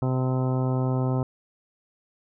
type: harmonic tone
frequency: 129.1 Hz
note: C3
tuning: 23 cents flat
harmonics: 1 / 2 / 3 / 4 / 5 / 6 / 7 / 8 / 10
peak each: -23 / -29 / -33 / -35 / -37 / -39 / -40 / -41 / -43 dBFS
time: 0.02-1.23 s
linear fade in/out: 2 ms
effects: none